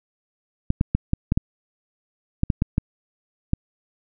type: clicks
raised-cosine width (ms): 5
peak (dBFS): -6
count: 11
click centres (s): 0.704 / 0.811 / 0.95 / 1.134 / 1.321 / 1.375 / 2.434 / 2.502 / 2.621 / 2.781 / 3.534
effects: none